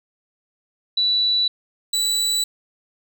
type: tone pair in turn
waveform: sine / 30% pulse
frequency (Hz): 3951 / 3951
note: B7 / B7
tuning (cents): 0 / 0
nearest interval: unison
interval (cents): 0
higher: neither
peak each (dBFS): -16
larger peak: neither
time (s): 0.97-1.48 / 1.93-2.44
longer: neither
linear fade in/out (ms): 5
effects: none